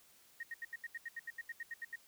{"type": "tone bursts", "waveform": "sine", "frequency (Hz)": 1864.7, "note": "A#6", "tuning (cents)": 0, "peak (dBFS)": -40, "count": 15, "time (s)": [0.4, 1.958], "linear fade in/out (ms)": 5, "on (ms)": 32, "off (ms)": 77, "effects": ["white hiss -65 dBFS RMS until 2.07 s"]}